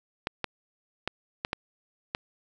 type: clicks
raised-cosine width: 0.3 ms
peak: -12 dBFS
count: 6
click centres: 0.271 / 0.443 / 1.076 / 1.449 / 1.531 / 2.149 s
effects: none